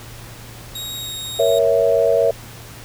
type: tone with pitch glide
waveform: sawtooth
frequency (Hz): 3782 to 3752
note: A#7 to A#7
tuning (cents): +24 to +11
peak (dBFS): -24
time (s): 0.75-1.59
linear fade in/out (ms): 5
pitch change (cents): -13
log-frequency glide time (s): 0.98-1.14
type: chord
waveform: sine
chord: A# diminished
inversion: none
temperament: equal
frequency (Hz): 466.2 / 554.4 / 659.3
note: A#4 / C#5 / E5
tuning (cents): 0 / 0 / 0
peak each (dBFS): -17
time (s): 1.39-2.31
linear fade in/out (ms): 5
effects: added 115 Hz sine -39 dBFS peak until 2.84 s + pink hiss -39 dBFS RMS until 2.84 s